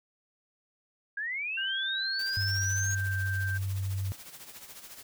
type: linear sweep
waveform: sine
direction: up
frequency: 1600 to 6650 Hz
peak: -31 dBFS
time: 1.17-2.95 s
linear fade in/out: 5 ms
type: tone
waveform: sine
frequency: 1568 Hz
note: G6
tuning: in tune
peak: -32 dBFS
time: 1.57-3.58 s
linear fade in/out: 10 ms
type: noise with tremolo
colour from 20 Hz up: white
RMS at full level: -45 dBFS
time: 2.19-5.03 s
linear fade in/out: 2 ms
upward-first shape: sine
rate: 14 Hz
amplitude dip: 60%
type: tone with pitch glide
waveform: sine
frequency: 98 to 96.82 Hz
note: G2 to G2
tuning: 0 to -21 cents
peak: -29 dBFS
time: 2.37-4.12 s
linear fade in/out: 0 ms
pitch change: -21 cents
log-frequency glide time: 3.04-3.14 s
effects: none

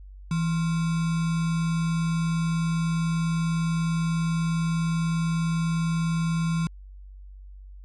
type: tone with sample-and-hold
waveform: sine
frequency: 164.81 Hz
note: E3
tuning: in tune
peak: -22 dBFS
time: 0.31-6.67 s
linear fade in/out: 2 ms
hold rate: 1225 Hz
effects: added 48 Hz sine -41 dBFS peak until 7.84 s + resampled to 22050 Hz

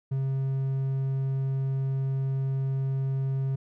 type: tone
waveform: triangle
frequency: 134.5 Hz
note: C3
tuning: 48 cents sharp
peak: -23 dBFS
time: 0.11-3.56 s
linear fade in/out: 10 ms
effects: none

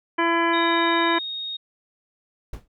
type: harmonic tone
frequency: 335.8 Hz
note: E4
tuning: 32 cents sharp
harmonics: 1 / 2 / 3 / 4 / 5 / 6 / 7 / 9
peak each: -23 / -29 / -22 / -34 / -26 / -31 / -31 / -35 dBFS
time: 0.18-1.19 s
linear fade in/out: 10 ms
type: tone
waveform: sine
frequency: 3729 Hz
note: A#7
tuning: in tune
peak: -28 dBFS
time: 0.53-1.57 s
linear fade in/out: 10 ms
type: noise with exponential decay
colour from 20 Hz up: brown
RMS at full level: -28 dBFS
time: 2.53-2.68 s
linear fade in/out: 5 ms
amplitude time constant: 31 ms
effects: none

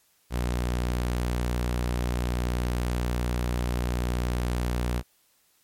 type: tone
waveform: sawtooth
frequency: 60.6 Hz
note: B1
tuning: 32 cents flat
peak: -21 dBFS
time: 0.3-5.03 s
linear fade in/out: 50 ms
effects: white hiss -65 dBFS RMS until 5.63 s + MP3 64 kbps

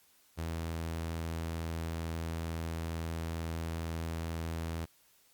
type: tone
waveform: sawtooth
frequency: 82.2 Hz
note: E2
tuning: 4 cents flat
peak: -31 dBFS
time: 0.37-4.86 s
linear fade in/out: 20 ms
effects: white hiss -66 dBFS RMS until 5.33 s + Opus 48 kbps

